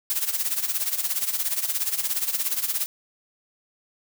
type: noise with tremolo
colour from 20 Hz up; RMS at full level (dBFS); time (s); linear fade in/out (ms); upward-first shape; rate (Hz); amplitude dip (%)
blue; -23; 0.1-2.86; 0; sine; 17; 75
effects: none